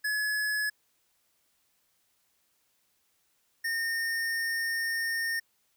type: tone pair in turn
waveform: square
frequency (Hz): 1700 / 1829.4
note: G#6 / A#6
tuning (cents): +40 / -33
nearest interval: minor second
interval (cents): 127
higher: second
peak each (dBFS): -28 / -29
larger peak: first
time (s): 0.04-0.7 / 3.64-5.4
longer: second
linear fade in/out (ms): 10
effects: white hiss -72 dBFS RMS until 5.76 s